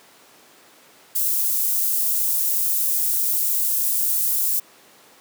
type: high-pass noise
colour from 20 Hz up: white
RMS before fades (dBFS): -21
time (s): 1.15-4.6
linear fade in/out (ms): 10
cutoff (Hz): 11000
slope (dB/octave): 12
effects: pink hiss -50 dBFS RMS until 5.2 s + high-pass 300 Hz 12 dB/octave